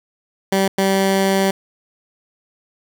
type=tone bursts at uneven times; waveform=15% pulse; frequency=193.6 Hz; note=G3; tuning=21 cents flat; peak=-8 dBFS; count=2; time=0.52-0.68 / 0.78-1.51 s; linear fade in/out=5 ms; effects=none